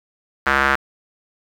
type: tone with band-pass filter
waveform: square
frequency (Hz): 68.3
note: C#2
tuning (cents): -25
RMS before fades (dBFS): -17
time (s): 0.46-0.76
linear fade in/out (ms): 10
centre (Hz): 1500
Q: 2.9
effects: 7-bit